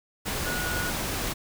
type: tone in noise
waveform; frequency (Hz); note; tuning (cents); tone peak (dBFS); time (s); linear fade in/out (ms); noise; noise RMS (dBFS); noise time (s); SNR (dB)
sine; 1455; F#6; -29; -31; 0.45-0.91; 20; pink; -30; 0.25-1.34; -4
effects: none